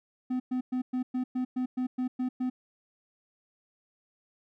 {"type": "tone bursts", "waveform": "triangle", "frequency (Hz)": 253.5, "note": "B3", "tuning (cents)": 45, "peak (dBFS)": -25, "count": 11, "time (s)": [0.3, 2.5], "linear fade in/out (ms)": 10, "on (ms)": 100, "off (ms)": 110, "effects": []}